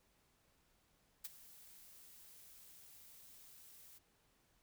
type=noise with ADSR envelope; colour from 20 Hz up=blue; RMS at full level=-43 dBFS; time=1.24-3.99 s; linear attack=11 ms; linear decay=24 ms; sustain=-17 dB; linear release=17 ms; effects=pink hiss -75 dBFS RMS until 4.62 s